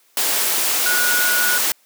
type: tone in noise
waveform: sine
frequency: 1457 Hz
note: F#6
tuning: 27 cents flat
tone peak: -18 dBFS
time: 0.86-1.58 s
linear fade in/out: 2 ms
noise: white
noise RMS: -19 dBFS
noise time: 0.17-1.72 s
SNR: -2 dB
effects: white hiss -57 dBFS RMS until 1.85 s + high-pass 300 Hz 12 dB/octave